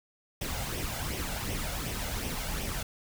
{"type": "noise with flanger", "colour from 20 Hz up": "pink", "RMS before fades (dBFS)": -34, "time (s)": [0.41, 2.83], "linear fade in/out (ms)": 5, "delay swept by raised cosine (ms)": [0.34, 1.44], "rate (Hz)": 2.7, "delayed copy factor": 0.55, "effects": []}